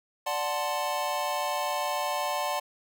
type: chord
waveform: square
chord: D dominant seventh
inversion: none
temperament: equal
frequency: 587.3 / 740 / 880 / 1046.5 Hz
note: D5 / F#5 / A5 / C6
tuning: 0 / 0 / 0 / 0 cents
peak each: -34 dBFS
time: 0.26-2.6 s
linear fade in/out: 10 ms
effects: none